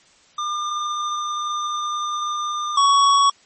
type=tone pair in turn; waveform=square; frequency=1202 / 1118.9 Hz; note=D6 / C#6; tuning=+40 / +16 cents; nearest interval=minor second; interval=124 cents; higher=first; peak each=-23 / -13 dBFS; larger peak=second; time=0.38-2.77 / 2.77-3.3 s; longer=first; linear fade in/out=5 ms; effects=white hiss -54 dBFS RMS until 3.45 s + MP3 32 kbps